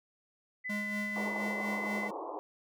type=tone with pitch glide; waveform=sine; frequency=2007 to 2031 Hz; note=B6 to B6; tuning=+27 to +48 cents; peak=-35 dBFS; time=0.64-2.09 s; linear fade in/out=20 ms; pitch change=+21 cents; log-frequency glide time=1.06-1.7 s
type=tone with tremolo; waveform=square; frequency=207.7 Hz; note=G#3; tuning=in tune; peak=-35 dBFS; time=0.69-2.11 s; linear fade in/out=10 ms; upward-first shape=sine; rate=4.2 Hz; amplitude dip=50%
type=band-pass noise; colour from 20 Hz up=white; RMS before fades=-40 dBFS; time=1.16-2.39 s; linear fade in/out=0 ms; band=300 to 1100 Hz; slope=96 dB/octave
effects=none